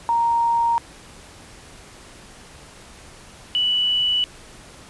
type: tone pair in turn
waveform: sine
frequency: 932.3 / 2960 Hz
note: A#5 / F#7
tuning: 0 / 0 cents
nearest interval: octave + minor sixth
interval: 2000 cents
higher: second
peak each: -16 / -17 dBFS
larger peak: first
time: 0.09-0.78 / 3.55-4.24 s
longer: neither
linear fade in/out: 0 ms
effects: pink hiss -44 dBFS RMS until 4.89 s + resampled to 24000 Hz